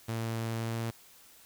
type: tone with pitch glide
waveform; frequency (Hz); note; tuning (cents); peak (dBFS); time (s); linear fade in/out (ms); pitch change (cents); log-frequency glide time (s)
sawtooth; 113.8 to 114.79; A#2 to A#2; -41 to -26; -28; 0.08-0.91; 10; +15; 0.57-0.78
effects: white hiss -57 dBFS RMS until 1.45 s

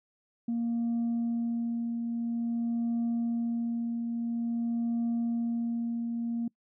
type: tone with tremolo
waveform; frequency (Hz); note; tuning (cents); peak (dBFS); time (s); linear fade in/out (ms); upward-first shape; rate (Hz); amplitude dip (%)
sine; 233.6; A#3; +4; -24; 0.48-6.48; 5; triangle; 0.49; 45
effects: noise-tail reverb RT60 0.1 s tail -25 dB re dry + tanh soft clip ceiling -25 dBFS

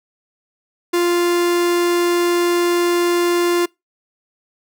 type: tone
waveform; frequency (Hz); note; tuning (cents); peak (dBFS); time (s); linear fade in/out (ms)
45% pulse; 348.7; F4; -3; -14; 0.93-3.66; 10
effects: noise-tail reverb RT60 0.2 s tail -25 dB re dry

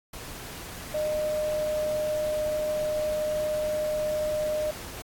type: tone in noise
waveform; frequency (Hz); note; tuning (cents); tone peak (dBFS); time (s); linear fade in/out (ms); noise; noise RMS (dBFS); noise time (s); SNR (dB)
sine; 610; D#5; -34; -25; 0.94-4.71; 5; pink; -40; 0.13-5.02; +12
effects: AAC 64 kbps

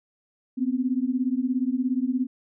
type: beating tone pair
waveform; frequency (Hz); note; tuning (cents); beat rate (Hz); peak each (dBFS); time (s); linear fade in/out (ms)
sine; 246.9 / 263.9; B3 / C4; 0 / +15; 17; -25; 0.57-2.27; 20
effects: none

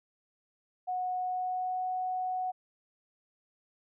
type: tone with pitch glide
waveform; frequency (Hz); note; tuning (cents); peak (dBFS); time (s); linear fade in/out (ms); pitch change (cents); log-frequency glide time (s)
sine; 733 to 739.4; F#5 to F#5; -16 to -1; -30; 0.87-2.52; 20; +15; 1.18-1.85
effects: none

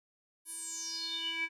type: tone with band-pass filter sweep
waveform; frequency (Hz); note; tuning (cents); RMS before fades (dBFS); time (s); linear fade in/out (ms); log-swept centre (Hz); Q
square; 329.6; E4; 0; -38; 0.45-1.49; 50; 11000 to 2100; 8.7
effects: none

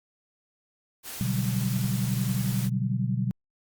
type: noise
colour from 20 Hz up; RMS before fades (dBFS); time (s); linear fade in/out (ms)
white; -38; 1.03-2.7; 50
type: chord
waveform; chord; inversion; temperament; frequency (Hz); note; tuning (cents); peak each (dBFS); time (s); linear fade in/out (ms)
sine; G major seventh; first; equal with one note detuned; 123.47 / 145.23 / 185 / 196; B2 / D3 / F#3 / G3; 0 / -19 / 0 / 0; -27 / -32 / -31 / -31; 1.21-3.31; 0
effects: Opus 48 kbps

